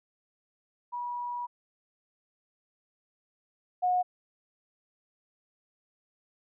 sine tone pair in turn, 969 / 725.9 Hz, B5 / F#5, -33 / -33 cents, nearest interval perfect fourth, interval 500 cents, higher first, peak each -32 / -23 dBFS, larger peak second, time 0.92-1.47 / 3.82-4.03 s, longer first, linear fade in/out 20 ms, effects none

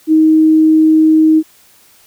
sine tone, 314.7 Hz, D#4, 20 cents sharp, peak -5 dBFS, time 0.07-1.43 s, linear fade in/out 50 ms, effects white hiss -47 dBFS RMS until 2.06 s

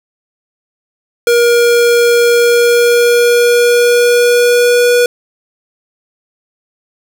square tone with pitch glide, 474.6 to 485.4 Hz, A#4 to B4, +31 to -30 cents, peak -7 dBFS, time 1.27-5.06 s, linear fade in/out 2 ms, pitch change +39 cents, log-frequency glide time 2.33-4.92 s, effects none

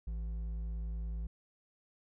triangle tone with hard clipping, 55.2 Hz, A1, 6 cents sharp, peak -37 dBFS, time 0.07-1.27 s, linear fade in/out 5 ms, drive 9 dB, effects none

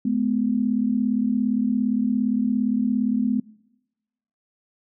sine tone pair together, 213.4 / 250.8 Hz, G#3 / B3, +47 / +27 cents, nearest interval minor third, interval 280 cents, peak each -22 dBFS, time 0.05-3.4 s, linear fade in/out 5 ms, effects noise-tail reverb RT60 1.0 s tail -23 dB re dry

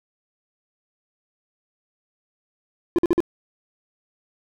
triangle tone bursts, 345 Hz, F4, 21 cents flat, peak -12 dBFS, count 4, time 2.96-3.204 s, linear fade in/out 0 ms, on 25 ms, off 48 ms, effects none

